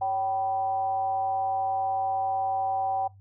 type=tone with frequency modulation; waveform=sine; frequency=771 Hz; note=G5; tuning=29 cents flat; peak=-24 dBFS; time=0.01-3.08 s; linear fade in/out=10 ms; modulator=211 Hz; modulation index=0.4; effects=noise-tail reverb RT60 0.2 s tail -23 dB re dry + added 98 Hz sine -49 dBFS peak until 3.2 s